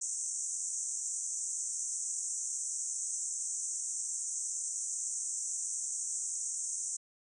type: band-pass noise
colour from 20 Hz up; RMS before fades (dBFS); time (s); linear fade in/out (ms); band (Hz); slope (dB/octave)
white; -37; 0.01-6.97; 10; 6000 to 8600; 96
effects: none